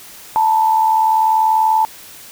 sine tone pair together, 880 / 960.3 Hz, A5 / B5, 0 / -49 cents, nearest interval major second, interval 151 cents, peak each -11 / -20 dBFS, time 0.36-1.85 s, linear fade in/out 0 ms, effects white hiss -38 dBFS RMS until 2.31 s

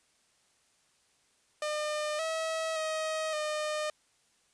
sawtooth tone with pitch steps, 604 / 644 / 631 / 609 Hz, D5 / E5 / D#5 / D#5, +48 / -41 / +24 / -37 cents, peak -27 dBFS, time 1.62-3.9 s, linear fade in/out 2 ms, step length 570 ms, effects white hiss -69 dBFS RMS until 4.53 s + resampled to 22050 Hz

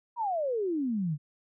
sine exponential sweep, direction down, 987.8 to 139.9 Hz, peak -27 dBFS, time 0.16-1.18 s, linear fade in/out 50 ms, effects none

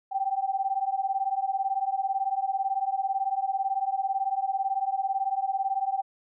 sine beating tone pair, 769 / 787 Hz, G5 / G5, -33 / +7 cents, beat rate 18 Hz, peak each -28 dBFS, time 0.11-6.02 s, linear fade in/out 20 ms, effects none

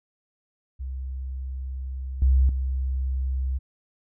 sine tone with level steps, 65.41 Hz, C2, in tune, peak -29 / -15 / -23 dBFS, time 0.79-3.59 s, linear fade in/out 20 ms, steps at 2.22 / 2.49 s, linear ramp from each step 2 ms, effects none

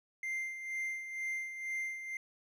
triangle tone with tremolo, 2093 Hz, C7, in tune, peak -32 dBFS, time 0.23-2.17 s, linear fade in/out 2 ms, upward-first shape sine, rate 2.1 Hz, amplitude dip 60%, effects none

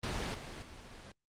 pink noise with level steps, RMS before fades -36 / -44 / -50 dBFS, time 0.03-1.12 s, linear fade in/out 5 ms, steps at 0.34 / 0.62 s, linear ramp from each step 5 ms, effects low-pass 6000 Hz 12 dB/octave + Opus 32 kbps

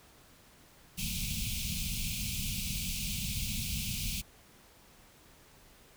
pink band-stop noise, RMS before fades -35 dBFS, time 0.97-4.22 s, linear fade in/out 20 ms, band 230 to 2300 Hz, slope 96 dB/octave, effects pink hiss -59 dBFS RMS until 5.96 s

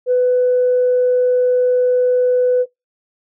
sine tone, 498.9 Hz, B4, 17 cents sharp, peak -10 dBFS, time 0.06-2.66 s, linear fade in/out 50 ms, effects noise-tail reverb RT60 0.2 s tail -24 dB re dry + tanh soft clip ceiling -7 dBFS

